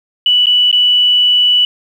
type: tone with dropouts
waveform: sine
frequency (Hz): 2960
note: F#7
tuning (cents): 0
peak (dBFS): -7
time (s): 0.26-1.65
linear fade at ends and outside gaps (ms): 2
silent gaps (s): 0.458-0.468 / 0.714-0.727
effects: 7-bit